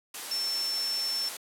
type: tone in noise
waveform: sine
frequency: 5400 Hz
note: E8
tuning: 41 cents sharp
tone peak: -28 dBFS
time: 0.31-1.29 s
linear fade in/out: 5 ms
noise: white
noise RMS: -37 dBFS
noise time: 0.14-1.37 s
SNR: +6 dB
effects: high-pass 300 Hz 12 dB/octave + low-pass 12000 Hz 12 dB/octave